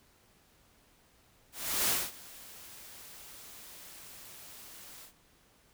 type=noise with ADSR envelope; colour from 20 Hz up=white; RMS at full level=-28 dBFS; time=1.52-5.13 s; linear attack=370 ms; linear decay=220 ms; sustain=-22 dB; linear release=99 ms; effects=pink hiss -65 dBFS RMS until 5.73 s